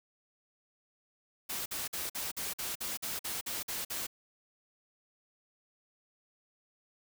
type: noise bursts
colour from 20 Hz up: white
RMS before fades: -37 dBFS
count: 12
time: 1.49-4.069 s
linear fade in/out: 10 ms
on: 170 ms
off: 49 ms
effects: none